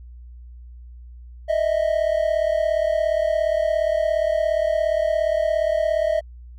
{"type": "tone pair together", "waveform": "triangle", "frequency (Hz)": [615.8, 653], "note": ["D#5", "E5"], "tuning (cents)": [-18, -17], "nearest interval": "minor second", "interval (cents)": 101, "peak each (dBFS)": -19, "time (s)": [1.48, 6.21], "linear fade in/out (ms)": 20, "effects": ["added 60 Hz sine -38 dBFS peak until 6.58 s"]}